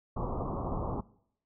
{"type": "low-pass noise", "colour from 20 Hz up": "pink", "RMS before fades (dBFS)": -34, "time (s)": [0.16, 1.01], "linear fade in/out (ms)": 10, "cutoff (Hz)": 1200, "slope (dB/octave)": 96, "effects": ["noise-tail reverb RT60 0.7 s tail -22 dB re dry"]}